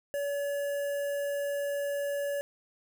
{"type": "tone with notch filter", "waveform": "square", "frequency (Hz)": 569, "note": "C#5", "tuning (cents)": 45, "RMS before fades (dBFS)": -32, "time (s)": [0.14, 2.41], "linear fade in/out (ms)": 0, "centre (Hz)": 4100, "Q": 0.61, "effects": []}